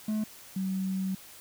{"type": "tone pair in turn", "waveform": ["triangle", "sine"], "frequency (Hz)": [214.9, 189.89], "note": ["A3", "F#3"], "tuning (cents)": [-41, 45], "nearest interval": "major second", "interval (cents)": 214, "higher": "first", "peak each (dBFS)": [-25, -28], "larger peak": "first", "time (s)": [[0.08, 0.24], [0.56, 1.15]], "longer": "second", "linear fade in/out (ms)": 5, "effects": ["white hiss -50 dBFS RMS until 1.4 s"]}